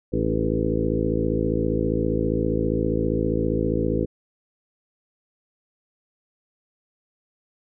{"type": "harmonic tone with a mistuned harmonic", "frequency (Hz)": 55, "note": "A1", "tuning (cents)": 0, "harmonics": [1, 2, 3, 4, 5, 6, 7, 8, 9], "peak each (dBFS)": [-29, -29, -29, -29, -29, -29, -29, -29, -29], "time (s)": [0.12, 4.06], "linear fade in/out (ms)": 20, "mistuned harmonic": 6, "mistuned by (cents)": -41, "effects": []}